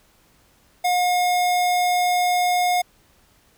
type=tone; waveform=square; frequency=718 Hz; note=F5; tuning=48 cents sharp; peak=-18 dBFS; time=0.84-2.82 s; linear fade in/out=10 ms; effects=pink hiss -58 dBFS RMS until 3.57 s